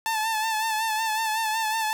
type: tone with vibrato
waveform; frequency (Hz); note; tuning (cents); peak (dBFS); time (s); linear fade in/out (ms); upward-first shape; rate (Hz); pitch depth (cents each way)
sawtooth; 880; A5; 0; -20; 0.06-1.93; 0; sine; 5.4; 45
effects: none